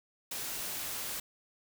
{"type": "noise", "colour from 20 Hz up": "white", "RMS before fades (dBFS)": -38, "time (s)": [0.31, 1.2], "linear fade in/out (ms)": 5, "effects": []}